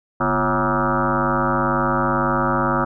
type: tone with frequency modulation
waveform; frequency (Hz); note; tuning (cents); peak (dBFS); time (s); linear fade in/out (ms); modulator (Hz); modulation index
sine; 755; F#5; +35; -16; 0.2-2.85; 10; 102; 6.4
effects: none